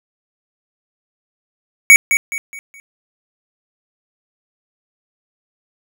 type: tone with echo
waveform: square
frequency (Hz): 2242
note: C#7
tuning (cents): +19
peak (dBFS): -3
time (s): 1.9-1.96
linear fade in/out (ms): 0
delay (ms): 210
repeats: 4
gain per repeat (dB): -9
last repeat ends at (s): 2.8
effects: none